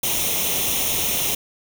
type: noise with comb filter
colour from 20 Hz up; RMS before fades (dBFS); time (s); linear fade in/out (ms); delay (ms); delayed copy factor
white; -22; 0.03-1.35; 5; 0.32; +0.7
effects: none